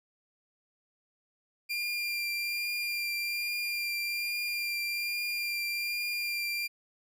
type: tone with vibrato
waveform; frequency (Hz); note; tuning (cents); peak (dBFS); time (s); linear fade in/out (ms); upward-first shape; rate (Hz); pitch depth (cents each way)
30% pulse; 2390; D7; +30; -28; 1.69-6.68; 20; triangle; 1.2; 16
effects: none